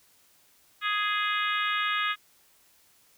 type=harmonic tone with a mistuned harmonic; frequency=416.1 Hz; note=G#4; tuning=3 cents sharp; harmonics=3 / 4 / 5 / 6 / 7 / 8 / 9; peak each=-29 / -31 / -33 / -35 / -36 / -37 / -38 dBFS; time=0.81-2.16 s; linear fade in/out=50 ms; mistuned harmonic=9; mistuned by=-21 cents; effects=white hiss -62 dBFS RMS until 3.17 s